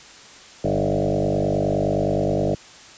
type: tone with frequency modulation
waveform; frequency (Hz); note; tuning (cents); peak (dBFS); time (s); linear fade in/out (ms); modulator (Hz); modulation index
sine; 375.3; F#4; +25; -18; 0.64-2.55; 5; 49.6; 5.9
effects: white hiss -44 dBFS RMS until 2.97 s + resampled to 16000 Hz